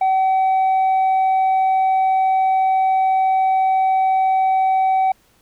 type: tone with tanh clipping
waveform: triangle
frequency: 761 Hz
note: F#5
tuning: 48 cents sharp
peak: -14 dBFS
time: 0.01-5.12 s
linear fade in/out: 5 ms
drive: 7 dB
effects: pink hiss -57 dBFS RMS until 5.41 s